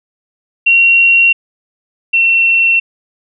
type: tone pair in turn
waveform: sine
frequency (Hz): 2742 / 2712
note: F7 / E7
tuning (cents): -32 / +49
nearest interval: unison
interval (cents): 19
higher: first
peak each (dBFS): -5 / -7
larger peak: first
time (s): 0.66-1.33 / 2.13-2.8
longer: neither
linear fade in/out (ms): 10
effects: none